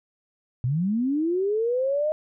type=linear sweep; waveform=sine; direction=up; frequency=115.9 to 624 Hz; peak=-21 dBFS; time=0.64-2.12 s; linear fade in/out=0 ms; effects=none